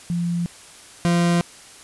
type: tone pair in turn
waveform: sine / 40% pulse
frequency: 172.5 / 172.5 Hz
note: F3 / F3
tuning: -21 / -21 cents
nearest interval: unison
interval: 0 cents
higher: neither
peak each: -20 / -15 dBFS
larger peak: second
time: 0.1-0.46 / 1.05-1.41 s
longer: neither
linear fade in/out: 0 ms
effects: white hiss -44 dBFS RMS until 1.83 s + resampled to 24000 Hz